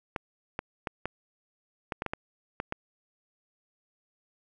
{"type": "clicks", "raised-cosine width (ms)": 0.5, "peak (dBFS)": -16, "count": 10, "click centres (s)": [0.162, 0.591, 0.872, 1.056, 1.922, 2.021, 2.063, 2.135, 2.601, 2.724], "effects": []}